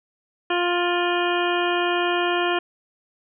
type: harmonic tone with a mistuned harmonic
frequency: 351.2 Hz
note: F4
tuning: 10 cents sharp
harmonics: 1 / 2 / 3 / 4 / 5 / 7 / 8 / 9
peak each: -23 / -26 / -28 / -29 / -30 / -31 / -32 / -33 dBFS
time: 0.5-2.59 s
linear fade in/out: 5 ms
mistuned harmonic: 8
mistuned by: +34 cents
effects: none